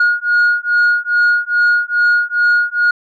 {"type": "beating tone pair", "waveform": "sine", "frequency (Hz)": [1437, 1439.4], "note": ["F6", "F#6"], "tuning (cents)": [49, -48], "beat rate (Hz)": 2.4, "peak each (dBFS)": -12, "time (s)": [0, 2.91], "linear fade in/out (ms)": 5, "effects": ["tanh soft clip ceiling -7 dBFS"]}